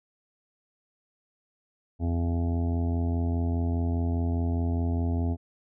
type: harmonic tone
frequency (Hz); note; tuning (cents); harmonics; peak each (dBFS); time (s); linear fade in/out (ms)
84.9; F2; -48; 1 / 2 / 3 / 4 / 5 / 7 / 8 / 9 / 10; -25 / -37 / -31 / -41 / -41 / -49 / -41 / -49 / -50; 1.99-5.37; 50
effects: none